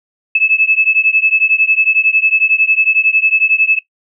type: beating tone pair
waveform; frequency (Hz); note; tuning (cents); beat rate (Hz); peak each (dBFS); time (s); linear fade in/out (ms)
sine; 2601 / 2612; E7 / E7; -24 / -17; 11; -12; 0.35-3.79; 5
effects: noise-tail reverb RT60 0.1 s tail -17 dB re dry